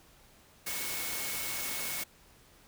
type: tone in noise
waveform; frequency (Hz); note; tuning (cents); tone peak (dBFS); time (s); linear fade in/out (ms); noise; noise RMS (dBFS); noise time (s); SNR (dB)
sine; 2200; C#7; -14; -43; 0.66-2.04; 10; white; -36; 0.66-2.04; -10
effects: pink hiss -60 dBFS RMS until 2.67 s